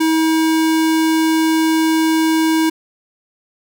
square tone, 320 Hz, D#4, 49 cents sharp, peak -13 dBFS, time 0-2.7 s, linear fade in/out 10 ms, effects none

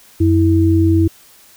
sine tone pair together, 91.01 / 326.5 Hz, F#2 / E4, -28 / -17 cents, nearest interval octave + minor seventh, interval 2211 cents, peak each -12 dBFS, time 0.2-1.08 s, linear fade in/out 10 ms, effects white hiss -46 dBFS RMS until 1.56 s

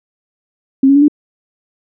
sine tone with pitch steps, 268.7 / 277.4 / 286.3 / 295.6 Hz, C4 / C#4 / D4 / D4, +46 / +1 / -44 / +11 cents, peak -5 dBFS, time 0.83-1.082 s, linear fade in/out 5 ms, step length 63 ms, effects none

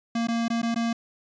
square tone with dropouts, 231.6 Hz, A#3, 11 cents flat, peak -24 dBFS, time 0.15-0.93 s, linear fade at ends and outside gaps 5 ms, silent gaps 0.272-0.284 / 0.482-0.501 / 0.618-0.629 / 0.745-0.759 s, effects resampled to 16000 Hz

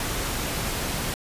pink noise, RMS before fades -28 dBFS, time 0-1.14 s, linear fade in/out 2 ms, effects resampled to 32000 Hz

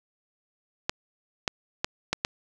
clicks, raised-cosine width 0.2 ms, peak -7 dBFS, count 5, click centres 0.895 / 1.478 / 1.845 / 2.13 / 2.249 s, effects none

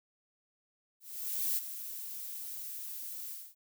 violet noise with ADSR envelope, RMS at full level -31 dBFS, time 1-3.55 s, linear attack 570 ms, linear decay 24 ms, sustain -11 dB, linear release 240 ms, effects none

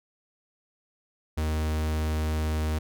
45% pulse tone, 77.78 Hz, D#2, in tune, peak -25 dBFS, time 1.37-2.79 s, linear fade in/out 10 ms, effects none

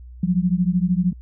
sine beating tone pair, 174.61 / 187.61 Hz, F3 / F#3, 0 / +24 cents, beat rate 13 Hz, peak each -19 / -20 dBFS, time 0.23-1.13 s, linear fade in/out 5 ms, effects added 61 Hz sine -37 dBFS peak until 1.21 s

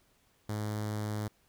sawtooth tone with notch filter, 106 Hz, G#2, 36 cents sharp, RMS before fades -35 dBFS, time 0.49-1.28 s, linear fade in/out 5 ms, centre 2600 Hz, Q 1.8, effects pink hiss -69 dBFS RMS until 1.48 s

